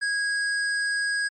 square tone, 1647 Hz, G#6, 15 cents flat, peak -24 dBFS, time 0.01-1.29 s, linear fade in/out 20 ms, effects MP3 48 kbps

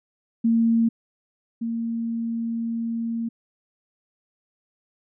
sine tone pair in turn, 229 / 230.1 Hz, A#3 / A#3, -31 / -22 cents, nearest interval unison, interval 9 cents, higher second, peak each -16 / -24 dBFS, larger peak first, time 0.44-0.89 / 1.61-3.29 s, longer second, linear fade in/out 10 ms, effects none

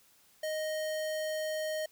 square tone, 622.3 Hz, D#5, in tune, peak -33 dBFS, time 0.43-1.86 s, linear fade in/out 5 ms, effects white hiss -64 dBFS RMS until 1.91 s

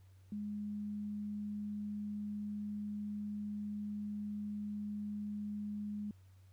sine tone, 207.7 Hz, G#3, in tune, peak -38 dBFS, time 0.32-6.11 s, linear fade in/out 2 ms, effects added 94 Hz sine -58 dBFS peak until 6.52 s + pink hiss -74 dBFS RMS until 6.52 s

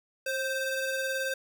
40% pulse ring-modulated tone, 1046.5 Hz, C6, in tune, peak -25 dBFS, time 0.26-1.34 s, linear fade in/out 5 ms, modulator 514 Hz, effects none

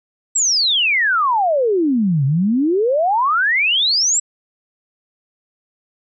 sine exponential two-way sweep, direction down then up, 7902 to 130.8 to 7902 Hz, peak -13 dBFS, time 0.35-4.2 s, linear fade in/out 10 ms, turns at 2.25 s, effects none

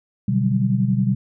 sine chord, G major seventh, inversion first, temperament equal with one note detuned, 125.56 / 146.83 / 185 / 196 Hz, B2 / D3 / F#3 / G3, +29 / 0 / 0 / 0 cents, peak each -20 / -26 / -24 / -20 dBFS, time 0.28-1.15 s, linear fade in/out 5 ms, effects none

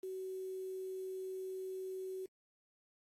sine tone with quantisation, 376.6 Hz, F#4, 31 cents sharp, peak -40 dBFS, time 0.03-2.26 s, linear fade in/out 5 ms, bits 10, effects AAC 48 kbps

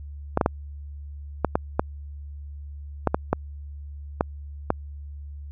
clicks, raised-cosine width 1 ms, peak -5 dBFS, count 11, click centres 0.374 / 0.412 / 0.461 / 1.447 / 1.555 / 1.795 / 3.073 / 3.145 / 3.33 / 4.209 / 4.704 s, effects added 72 Hz sine -35 dBFS peak until 5.51 s

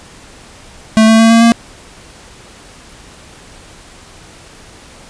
square tone with pitch steps, 219.9 / 222.8 / 225.8 / 228.8 / 231.9 Hz, A3 / A3 / A3 / A#3 / A#3, -1 / +22 / +45 / -32 / -9 cents, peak -5 dBFS, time 0.97-1.52 s, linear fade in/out 0 ms, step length 110 ms, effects pink hiss -38 dBFS RMS until 5.09 s + resampled to 22050 Hz

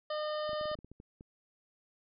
harmonic tone, 608 Hz, D#5, 40 cents flat, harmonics 1 / 2 / 3 / 5 / 6 / 7 / 8, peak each -34 / -40 / -47 / -47 / -52 / -53 / -51 dBFS, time 0.1-0.75 s, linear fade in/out 5 ms
clicks, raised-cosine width 3 ms, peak -37 dBFS, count 11, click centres 0.493 / 0.532 / 0.612 / 0.656 / 0.715 / 0.753 / 0.789 / 0.846 / 0.916 / 1.001 / 1.209 s
effects none

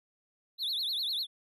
triangle tone with vibrato, 3851 Hz, B7, 44 cents flat, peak -29 dBFS, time 0.58-1.27 s, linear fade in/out 50 ms, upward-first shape triangle, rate 10 Hz, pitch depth 250 cents each way, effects none

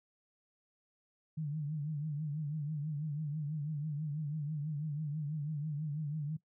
sine tone with vibrato, 150.3 Hz, D3, 40 cents sharp, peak -34 dBFS, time 1.37-6.37 s, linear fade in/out 10 ms, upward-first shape triangle, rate 6.1 Hz, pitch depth 110 cents each way, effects noise-tail reverb RT60 0.1 s tail -19 dB re dry

